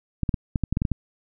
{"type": "clicks", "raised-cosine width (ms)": 5, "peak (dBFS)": -10, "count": 10, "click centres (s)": [0.233, 0.292, 0.342, 0.558, 0.637, 0.726, 0.771, 0.819, 0.852, 0.917], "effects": []}